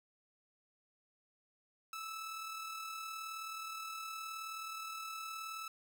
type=tone with amplitude modulation; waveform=sawtooth; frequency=1311 Hz; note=E6; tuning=10 cents flat; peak=-37 dBFS; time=1.93-5.68 s; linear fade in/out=2 ms; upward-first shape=sine; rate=39.1 Hz; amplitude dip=35%; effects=none